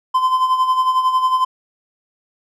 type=tone with tremolo; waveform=triangle; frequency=1029 Hz; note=C6; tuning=29 cents flat; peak=-9 dBFS; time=0.14-1.45 s; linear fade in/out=10 ms; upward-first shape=sine; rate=11 Hz; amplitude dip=60%; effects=none